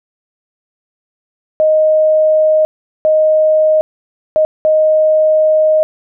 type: tone bursts at uneven times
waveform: sine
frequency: 622.3 Hz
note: D#5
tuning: in tune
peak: -7 dBFS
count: 4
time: 1.6-2.65 / 3.05-3.81 / 4.36-4.45 / 4.65-5.83 s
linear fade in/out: 0 ms
effects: none